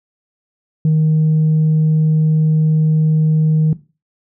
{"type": "tone", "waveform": "sine", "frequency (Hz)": 156.2, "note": "D#3", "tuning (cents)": 7, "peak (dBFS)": -8, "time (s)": [0.85, 3.73], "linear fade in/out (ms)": 2, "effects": ["noise-tail reverb RT60 0.3 s tail -17 dB re dry", "tanh soft clip ceiling -8 dBFS"]}